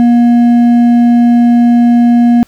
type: tone with hard clipping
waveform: triangle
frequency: 238.3 Hz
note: A#3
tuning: 38 cents sharp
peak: -5 dBFS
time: 0-2.43 s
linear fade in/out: 0 ms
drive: 8 dB
effects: pink hiss -48 dBFS RMS until 2.47 s